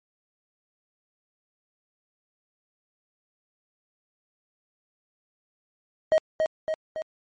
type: tone with echo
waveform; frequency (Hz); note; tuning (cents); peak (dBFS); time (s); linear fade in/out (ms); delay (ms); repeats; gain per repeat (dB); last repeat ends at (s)
triangle; 630; D#5; +21; -14; 6.12-6.18; 0; 280; 3; -4; 7.02
effects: MP3 32 kbps